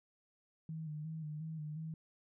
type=tone with vibrato; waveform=sine; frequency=155.56 Hz; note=D#3; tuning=in tune; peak=-40 dBFS; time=0.69-1.94 s; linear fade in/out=2 ms; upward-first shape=square; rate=2.8 Hz; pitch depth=45 cents each way; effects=none